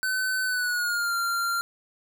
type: tone with pitch glide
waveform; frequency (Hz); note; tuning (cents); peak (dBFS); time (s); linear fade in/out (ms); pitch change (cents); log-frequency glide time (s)
square; 1518 to 1384; F#6 to F6; +44 to -16; -25; 0.03-1.61; 0; -160; 0.44-1.15
effects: 11-bit